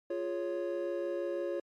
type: chord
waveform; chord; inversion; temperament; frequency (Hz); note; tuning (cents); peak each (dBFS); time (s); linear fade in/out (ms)
triangle; Db major; first; equal; 349.2 / 415.3 / 554.4; F4 / Ab4 / Db5; 0 / 0 / 0; -34 / -39 / -34; 0.1-1.6; 5
effects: AAC 64 kbps